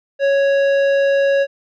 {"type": "tone with tanh clipping", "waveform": "triangle", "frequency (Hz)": 554.4, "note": "C#5", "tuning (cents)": 0, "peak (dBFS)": -14, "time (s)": [0.19, 1.47], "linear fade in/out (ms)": 50, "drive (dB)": 16, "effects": []}